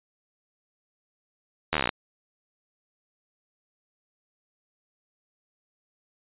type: slowing click train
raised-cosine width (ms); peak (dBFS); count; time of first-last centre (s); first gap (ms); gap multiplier
0.3; -7; 12; 1.73-1.892; 12; 1.04
effects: resampled to 8000 Hz